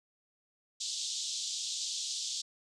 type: band-pass noise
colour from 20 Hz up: pink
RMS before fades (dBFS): -37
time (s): 0.8-2.42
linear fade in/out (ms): 10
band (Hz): 3400 to 7800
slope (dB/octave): 48
effects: none